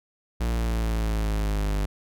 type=linear sweep; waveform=45% pulse; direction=down; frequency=58.27 to 49.74 Hz; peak=-23 dBFS; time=0.4-1.86 s; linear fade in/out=10 ms; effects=none

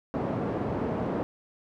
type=band-pass noise; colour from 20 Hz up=pink; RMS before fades=-30 dBFS; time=0.14-1.23 s; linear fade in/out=0 ms; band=150 to 690 Hz; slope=12 dB/octave; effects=none

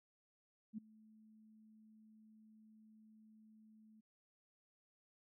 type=tone with ADSR envelope; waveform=sine; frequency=217.5 Hz; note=A3; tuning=20 cents flat; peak=-40 dBFS; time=0.73-4.01 s; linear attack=48 ms; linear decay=9 ms; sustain=-22 dB; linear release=12 ms; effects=none

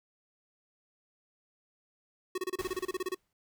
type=tone bursts; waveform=square; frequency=370 Hz; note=F#4; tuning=in tune; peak=-31 dBFS; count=14; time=2.35-3.147 s; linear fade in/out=5 ms; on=30 ms; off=29 ms
type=noise with exponential decay; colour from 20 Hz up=pink; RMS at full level=-43 dBFS; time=2.59-3.33 s; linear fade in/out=2 ms; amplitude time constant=160 ms
effects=noise-tail reverb RT60 0.1 s tail -22 dB re dry

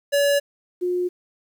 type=tone pair in turn; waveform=square / sine; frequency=569 / 358.4 Hz; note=C#5 / F4; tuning=+45 / +45 cents; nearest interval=minor sixth; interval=800 cents; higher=first; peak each=-17 / -20 dBFS; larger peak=first; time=0.12-0.4 / 0.81-1.09 s; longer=neither; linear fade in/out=20 ms; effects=9-bit

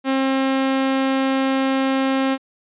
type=tone; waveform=sawtooth; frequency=267.2 Hz; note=C4; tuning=36 cents sharp; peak=-13 dBFS; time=0.04-2.38 s; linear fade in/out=50 ms; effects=resampled to 8000 Hz

